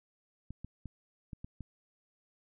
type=clicks; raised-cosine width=5 ms; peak=-30 dBFS; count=6; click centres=0.506 / 0.646 / 0.857 / 1.332 / 1.445 / 1.607 s; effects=none